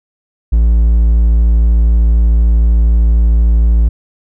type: tone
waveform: triangle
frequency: 56.5 Hz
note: A1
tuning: 47 cents sharp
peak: -4 dBFS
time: 0.52-3.89 s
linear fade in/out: 10 ms
effects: none

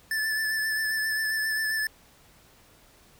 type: tone with vibrato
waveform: square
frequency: 1750 Hz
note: A6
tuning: 10 cents flat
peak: -26 dBFS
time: 0.11-1.87 s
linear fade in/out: 2 ms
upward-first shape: triangle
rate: 7.5 Hz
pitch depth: 30 cents each way
effects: pink hiss -57 dBFS RMS until 3.19 s

